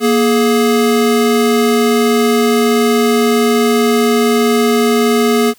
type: tone pair together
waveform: square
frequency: 236.2 / 420.9 Hz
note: A#3 / G#4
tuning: +23 / +23 cents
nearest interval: minor seventh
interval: 1000 cents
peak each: -13 dBFS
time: 0-5.54 s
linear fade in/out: 50 ms
effects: white hiss -48 dBFS RMS until 5.58 s